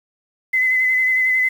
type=tone with vibrato; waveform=sine; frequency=2033 Hz; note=B6; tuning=50 cents sharp; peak=-14 dBFS; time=0.53-1.49 s; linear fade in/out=10 ms; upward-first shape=sine; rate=11 Hz; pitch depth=24 cents each way; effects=7-bit